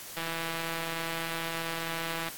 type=click train; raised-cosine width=0.3 ms; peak=-18 dBFS; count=350; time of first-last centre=0.17-2.285 s; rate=165 Hz; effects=white hiss -43 dBFS RMS until 2.37 s + AAC 64 kbps